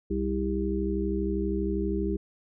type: harmonic tone with a mistuned harmonic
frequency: 65 Hz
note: C2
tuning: 11 cents flat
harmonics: 1 / 3 / 5 / 6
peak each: -31 / -31 / -31 / -31 dBFS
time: 0.1-2.17 s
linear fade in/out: 10 ms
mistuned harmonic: 6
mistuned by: +33 cents
effects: none